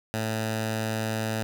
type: tone with notch filter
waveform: 10% pulse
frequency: 110 Hz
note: A2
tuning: in tune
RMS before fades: -29 dBFS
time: 0.14-1.43 s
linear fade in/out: 0 ms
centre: 370 Hz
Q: 1.9
effects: none